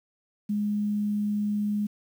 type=tone with quantisation; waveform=sine; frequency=207.7 Hz; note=G#3; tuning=in tune; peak=-24 dBFS; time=0.49-1.87 s; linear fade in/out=10 ms; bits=9; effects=none